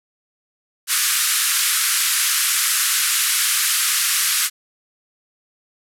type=band-pass noise; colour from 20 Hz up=white; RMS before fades=-19 dBFS; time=0.87-4.5 s; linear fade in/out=50 ms; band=1200 to 13000 Hz; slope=48 dB/octave; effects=none